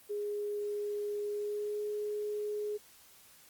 sine tone with pitch glide, 413.8 to 418.8 Hz, G#4 to G#4, -6 to +15 cents, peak -33 dBFS, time 0.09-2.78 s, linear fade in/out 20 ms, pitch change +21 cents, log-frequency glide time 1.29-1.83 s, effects white hiss -59 dBFS RMS until 3.49 s + Opus 32 kbps

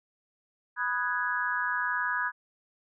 sine chord, G# minor seventh, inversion first, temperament equal, 987.8 / 1244.5 / 1480 / 1661.2 Hz, B5 / D#6 / F#6 / G#6, 0 / 0 / 0 / 0 cents, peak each -33 / -35 / -33 / -30 dBFS, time 0.76-2.32 s, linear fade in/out 50 ms, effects none

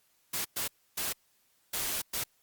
white noise bursts at uneven times, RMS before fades -33 dBFS, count 5, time 0.33-0.45 / 0.56-0.68 / 0.97-1.13 / 1.73-2.02 / 2.13-2.24 s, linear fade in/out 10 ms, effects white hiss -70 dBFS RMS until 2.42 s + Opus 48 kbps

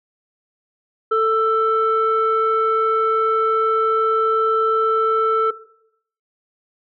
sine tone pair together, 443 / 1328.7 Hz, A4 / E6, +12 / +13 cents, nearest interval octave + perfect fifth, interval 1901 cents, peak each -16 dBFS, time 1.11-5.51 s, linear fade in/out 10 ms, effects noise-tail reverb RT60 0.7 s tail -17 dB re dry + tanh soft clip ceiling -9 dBFS

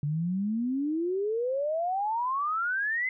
sine exponential sweep, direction up, 141.9 to 2077 Hz, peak -26 dBFS, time 0.03-3.09 s, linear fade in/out 2 ms, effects none

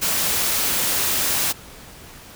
white noise, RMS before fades -21 dBFS, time 0.01-1.53 s, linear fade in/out 20 ms, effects pink hiss -42 dBFS RMS until 2.35 s

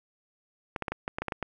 clicks, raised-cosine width 0.5 ms, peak -16 dBFS, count 10, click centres 0.762 / 0.823 / 0.882 / 0.92 / 1.079 / 1.185 / 1.22 / 1.283 / 1.322 / 1.427 s, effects none

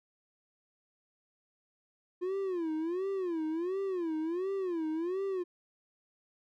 triangle tone with vibrato, 350.2 Hz, F4, 5 cents sharp, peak -29 dBFS, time 2.21-5.44 s, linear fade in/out 20 ms, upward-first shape sine, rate 1.4 Hz, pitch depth 200 cents each way, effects none

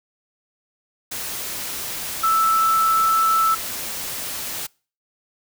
sine tone in noise, 1318.5 Hz, E6, in tune, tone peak -15 dBFS, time 2.23-3.55 s, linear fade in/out 10 ms, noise white, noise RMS -29 dBFS, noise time 1.11-4.67 s, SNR +11 dB, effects noise-tail reverb RT60 0.4 s tail -26 dB re dry

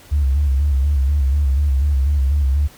sine tone with vibrato, 69.9 Hz, C#2, 15 cents sharp, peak -12 dBFS, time 0.11-2.68 s, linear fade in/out 20 ms, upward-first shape square, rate 4.1 Hz, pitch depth 74 cents each way, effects tanh soft clip ceiling -9 dBFS + pink hiss -45 dBFS RMS until 2.77 s

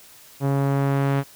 sawtooth tone with low-pass filter sweep, 138.59 Hz, C#3, in tune, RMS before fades -21 dBFS, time 0.4-1.24 s, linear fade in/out 50 ms, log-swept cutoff 930 to 2200 Hz, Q 0.79, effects white hiss -48 dBFS RMS until 1.35 s

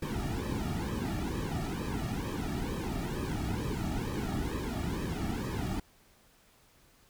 brown noise with flanger, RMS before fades -34 dBFS, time 0.02-5.8 s, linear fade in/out 5 ms, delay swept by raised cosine 1.4 to 1.98 ms, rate 2.2 Hz, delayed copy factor -0.95, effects pink hiss -63 dBFS RMS until 7.09 s

